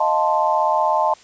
sine chord, F dominant seventh, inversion third, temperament equal, 622.3 / 698.5 / 880 / 1046.5 Hz, Eb5 / F5 / A5 / C6, 0 / 0 / 0 / 0 cents, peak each -21 / -24 / -18 / -22 dBFS, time 0-1.14 s, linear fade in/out 5 ms, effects white hiss -47 dBFS RMS until 1.23 s + resampled to 16000 Hz

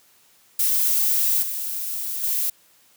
violet noise with level steps, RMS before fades -20 / -28 / -23 dBFS, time 0.59-2.5 s, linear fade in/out 5 ms, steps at 1.42 / 2.23 s, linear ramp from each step 10 ms, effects white hiss -57 dBFS RMS until 2.96 s + high-pass 80 Hz 12 dB/octave

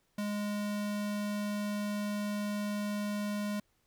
square tone, 206.8 Hz, G#3, 7 cents flat, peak -33 dBFS, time 0.18-3.6 s, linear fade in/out 5 ms, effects pink hiss -74 dBFS RMS until 3.86 s

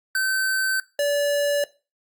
square tone pair in turn, 1539 / 576.5 Hz, G6 / D5, -32 / -32 cents, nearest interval octave + perfect fourth, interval 1700 cents, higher first, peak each -21 / -20 dBFS, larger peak second, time 0.15-0.8 / 0.99-1.64 s, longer neither, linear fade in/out 2 ms, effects noise-tail reverb RT60 0.3 s tail -19 dB re dry + Opus 48 kbps

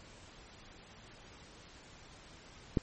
click, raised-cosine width 3 ms, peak -14 dBFS, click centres 2.772 s, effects pink hiss -55 dBFS RMS until 2.82 s + MP3 32 kbps

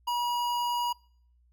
square tone with notch filter, 963 Hz, B5, 44 cents flat, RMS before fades -29 dBFS, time 0.07-0.93 s, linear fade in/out 10 ms, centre 8600 Hz, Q 1.3, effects noise-tail reverb RT60 0.6 s tail -26 dB re dry + added 60 Hz sine -61 dBFS peak until 1.52 s

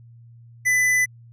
triangle tone with hard clipping, 2000 Hz, B6, 21 cents sharp, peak -18 dBFS, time 0.65-1.06 s, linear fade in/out 20 ms, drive 15 dB, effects added 117 Hz sine -44 dBFS peak until 1.32 s

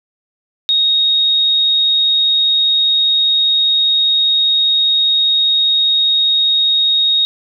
sine tone, 3745 Hz, A#7, 7 cents sharp, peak -10 dBFS, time 0.69-7.25 s, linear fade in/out 0 ms, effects none

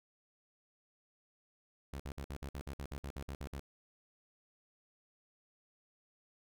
sawtooth tone bursts, 69.3 Hz, C#2, in tune, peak -37 dBFS, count 14, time 1.93-3.595 s, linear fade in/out 0 ms, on 66 ms, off 57 ms, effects none

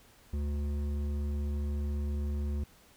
sine tone with hard clipping, 72.5 Hz, D2, 22 cents flat, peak -32 dBFS, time 0.33-2.64 s, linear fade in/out 5 ms, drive 10 dB, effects pink hiss -60 dBFS RMS until 2.96 s

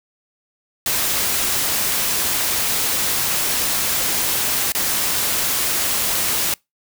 white noise with dropouts, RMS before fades -20 dBFS, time 0.86-6.54 s, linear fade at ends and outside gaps 2 ms, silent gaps 4.721-4.749 s, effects noise-tail reverb RT60 0.2 s tail -26 dB re dry

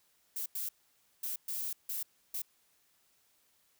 violet noise bursts at uneven times, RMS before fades -37 dBFS, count 6, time 0.36-0.46 / 0.55-0.69 / 1.23-1.36 / 1.48-1.73 / 1.89-2.03 / 2.34-2.42 s, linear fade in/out 5 ms, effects white hiss -71 dBFS RMS until 3.79 s

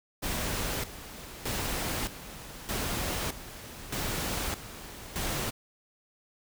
pink noise with tremolo, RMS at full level -32 dBFS, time 0.22-5.51 s, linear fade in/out 20 ms, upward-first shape square, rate 0.81 Hz, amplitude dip 75%, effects none

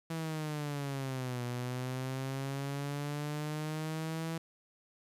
sawtooth linear two-way sweep, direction down then up, 164.6 to 121.5 to 164.6 Hz, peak -31 dBFS, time 0.1-4.38 s, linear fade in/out 5 ms, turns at 1.44 s, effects resampled to 32000 Hz + 11-bit

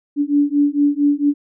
sine beating tone pair, 286.6 / 291 Hz, D4 / D4, -42 / -16 cents, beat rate 4.4 Hz, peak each -16 dBFS, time 0.16-1.34 s, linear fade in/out 50 ms, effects none

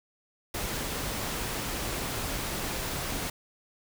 pink noise, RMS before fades -33 dBFS, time 0.54-3.3 s, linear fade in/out 5 ms, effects none

